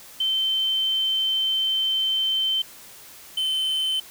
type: tone pair in turn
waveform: sine / triangle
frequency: 3094 / 3071 Hz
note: G7 / G7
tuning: -23 / -36 cents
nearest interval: unison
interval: 13 cents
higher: first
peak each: -20 dBFS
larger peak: neither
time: 0.2-2.62 / 3.37-4 s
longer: first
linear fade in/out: 5 ms
effects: white hiss -45 dBFS RMS until 4.1 s